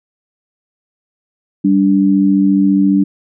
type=tone pair together; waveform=sine; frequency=195.9 / 290.5 Hz; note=G3 / D4; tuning=-1 / -19 cents; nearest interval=perfect fifth; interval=682 cents; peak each=-11 dBFS; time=1.64-3.04 s; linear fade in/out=10 ms; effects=none